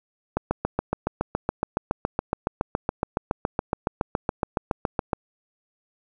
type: click train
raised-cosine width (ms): 1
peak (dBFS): -8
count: 35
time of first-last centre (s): 0.37-5.132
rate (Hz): 7.14
effects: none